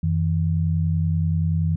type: tone pair together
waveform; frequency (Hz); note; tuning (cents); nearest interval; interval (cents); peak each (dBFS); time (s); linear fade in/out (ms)
sine; 90.1 / 160.54; F#2 / E3; -45 / -45; minor seventh; 1000; -21; 0.03-1.76; 5
effects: none